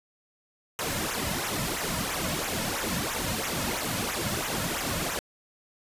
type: noise with flanger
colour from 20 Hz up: pink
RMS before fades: -30 dBFS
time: 0.79-5.19 s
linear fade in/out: 0 ms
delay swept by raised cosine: 0.21 to 2.61 ms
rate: 3 Hz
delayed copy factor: -0.75
effects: resampled to 32000 Hz